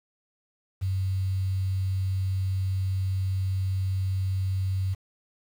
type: tone with quantisation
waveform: sine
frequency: 95 Hz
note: F#2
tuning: 46 cents sharp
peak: -24 dBFS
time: 0.81-4.95 s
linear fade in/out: 20 ms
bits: 8
effects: none